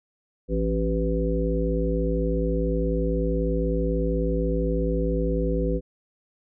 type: harmonic tone with a mistuned harmonic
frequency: 55.1 Hz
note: A1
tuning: 3 cents sharp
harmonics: 1 / 3 / 5 / 7 / 9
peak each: -25 / -28 / -30 / -30 / -28 dBFS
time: 0.48-5.81 s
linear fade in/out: 50 ms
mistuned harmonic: 3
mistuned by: +63 cents
effects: none